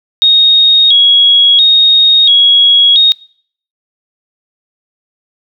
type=tone with vibrato; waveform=sine; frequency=3520 Hz; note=A7; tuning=in tune; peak=-3 dBFS; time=0.22-3.12 s; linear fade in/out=0 ms; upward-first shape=square; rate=0.73 Hz; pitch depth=100 cents each way; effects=noise-tail reverb RT60 0.6 s tail -25 dB re dry